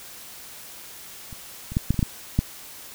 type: clicks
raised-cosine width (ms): 5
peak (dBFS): -26 / -22 / -8 / -7 / -22 / -9 / -8 / -6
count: 8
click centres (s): 1.328 / 1.72 / 1.769 / 1.906 / 1.943 / 1.992 / 2.028 / 2.39
effects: white hiss -42 dBFS RMS until 2.94 s